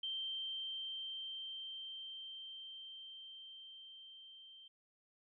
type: tone with level ramp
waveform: sine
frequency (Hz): 3136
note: G7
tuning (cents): 0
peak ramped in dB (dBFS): -38 to -55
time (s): 0.03-4.68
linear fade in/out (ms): 5
effects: none